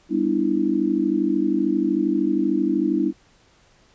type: chord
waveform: sine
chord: E minor seventh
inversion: first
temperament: just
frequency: 197.78 / 247.2 / 296.7 / 329.6 Hz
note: G3 / B3 / D4 / E4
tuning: +16 / +2 / +18 / 0 cents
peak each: -26 / -26 / -22 / -22 dBFS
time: 0.09-3.13 s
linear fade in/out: 50 ms
effects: pink hiss -57 dBFS RMS until 3.94 s + resampled to 16000 Hz